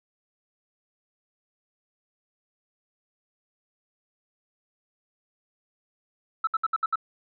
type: tone bursts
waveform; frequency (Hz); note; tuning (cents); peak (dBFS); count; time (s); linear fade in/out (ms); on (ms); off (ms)
sine; 1315; E6; -5; -20; 6; 6.44-6.957; 5; 32; 65
effects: tanh soft clip ceiling -17 dBFS